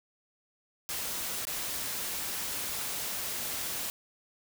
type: noise with dropouts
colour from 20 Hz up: white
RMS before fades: -35 dBFS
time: 0.89-3.9 s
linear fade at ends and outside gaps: 0 ms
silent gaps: 1.452-1.47 s
effects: none